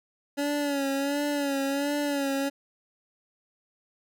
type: tone with vibrato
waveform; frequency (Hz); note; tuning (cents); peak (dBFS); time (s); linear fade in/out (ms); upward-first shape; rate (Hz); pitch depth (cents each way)
25% pulse; 282.5; C#4; +33; -22; 0.37-2.5; 20; sine; 1.4; 56
effects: none